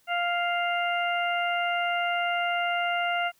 harmonic tone, 698.5 Hz, F5, in tune, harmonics 1 / 2 / 3 / 4, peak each -27 / -30 / -32 / -33 dBFS, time 0.07-3.32 s, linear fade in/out 50 ms, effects white hiss -65 dBFS RMS until 3.39 s

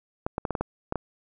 clicks, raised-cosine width 1 ms, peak -13 dBFS, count 8, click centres 0.265 / 0.381 / 0.452 / 0.507 / 0.552 / 0.61 / 0.924 / 0.957 s, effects none

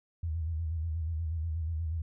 sine tone with vibrato, 80.9 Hz, E2, 32 cents flat, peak -30 dBFS, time 0.23-2.02 s, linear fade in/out 5 ms, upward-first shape square, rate 8.3 Hz, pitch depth 66 cents each way, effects none

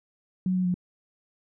sine tone with pitch steps, 184.9 / 183.6 / 179.3 Hz, F#3 / F#3 / F3, -1 / -13 / +46 cents, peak -22 dBFS, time 0.46-0.742 s, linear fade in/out 2 ms, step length 94 ms, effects none

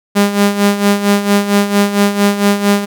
sawtooth tone with tremolo, 202.5 Hz, G#3, 43 cents flat, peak -3 dBFS, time 0.15-2.86 s, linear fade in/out 20 ms, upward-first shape sine, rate 4.4 Hz, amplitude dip 70%, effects none

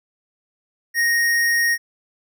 sine tone with hard clipping, 1864.7 Hz, A#6, in tune, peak -17 dBFS, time 0.94-1.78 s, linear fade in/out 50 ms, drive 18 dB, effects none

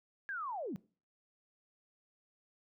sine linear sweep, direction down, 1667 to 155.56 Hz, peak -37 dBFS, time 0.29-0.76 s, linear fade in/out 0 ms, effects noise-tail reverb RT60 0.4 s tail -22 dB re dry

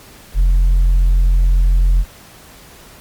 triangle tone with tanh clipping, 43.65 Hz, F1, in tune, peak -9 dBFS, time 0.34-2.05 s, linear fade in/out 50 ms, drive 7 dB, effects pink hiss -41 dBFS RMS until 3 s + MP3 96 kbps

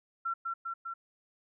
sine tone with echo, 1358 Hz, F6, 49 cents flat, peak -30 dBFS, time 0.25-0.34 s, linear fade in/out 10 ms, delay 200 ms, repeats 3, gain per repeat -2 dB, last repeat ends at 0.94 s, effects none

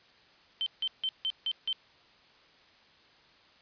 sine tone bursts, 3100 Hz, G7, 20 cents flat, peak -28 dBFS, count 6, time 0.61-1.728 s, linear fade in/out 0 ms, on 53 ms, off 160 ms, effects white hiss -60 dBFS RMS until 3.61 s + resampled to 11025 Hz

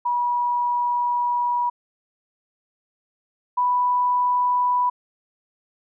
sine tone pair in turn, 969 / 987.1 Hz, B5 / B5, -33 / -1 cents, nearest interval unison, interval 32 cents, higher second, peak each -19 / -17 dBFS, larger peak second, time 0.05-1.7 / 3.57-4.9 s, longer first, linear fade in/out 10 ms, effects none

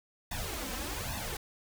pink noise with flanger, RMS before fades -37 dBFS, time 0.31-1.37 s, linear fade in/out 5 ms, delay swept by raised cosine 1.1 to 3.9 ms, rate 1.2 Hz, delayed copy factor +0.95, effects none

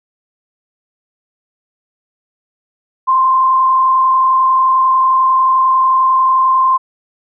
sine tone with frequency modulation, 1046.5 Hz, C6, in tune, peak -8 dBFS, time 3.07-6.78 s, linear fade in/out 20 ms, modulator 31.2 Hz, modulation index 0.52, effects none

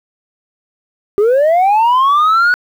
sine linear sweep, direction up, 392 to 1480 Hz, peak -5 dBFS, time 1.18-2.54 s, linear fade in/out 0 ms, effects tanh soft clip ceiling -7 dBFS + 7-bit

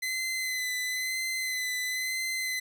sawtooth tone with vibrato, 2032 Hz, B6, 49 cents sharp, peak -26 dBFS, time 0.02-2.6 s, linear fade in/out 10 ms, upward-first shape sine, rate 1 Hz, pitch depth 26 cents each way, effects none

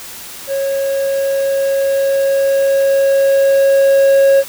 triangle tone with level ramp, 548 Hz, C#5, 20 cents flat, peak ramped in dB -13 to -4 dBFS, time 0.47-4.44 s, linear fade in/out 50 ms, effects white hiss -31 dBFS RMS until 4.48 s

